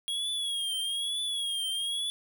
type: tone with vibrato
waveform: square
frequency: 3300 Hz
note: G#7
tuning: 12 cents flat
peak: -30 dBFS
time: 0.08-2.1 s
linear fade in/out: 0 ms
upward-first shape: triangle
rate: 1.1 Hz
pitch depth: 94 cents each way
effects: 11-bit